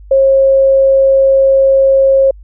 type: tone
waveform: sine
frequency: 540 Hz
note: C#5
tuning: 45 cents flat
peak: -5 dBFS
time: 0.11-2.31 s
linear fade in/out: 5 ms
effects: added 50 Hz sine -32 dBFS peak until 2.43 s